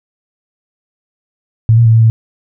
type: tone with pitch steps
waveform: sine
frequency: 112.3 / 117.1 / 112.7 / 113.4 / 112.3 Hz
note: A2 / A#2 / A2 / A#2 / A2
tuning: +36 / +8 / +42 / -47 / +36 cents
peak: -4 dBFS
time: 1.69-2.1 s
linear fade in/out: 0 ms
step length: 82 ms
effects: none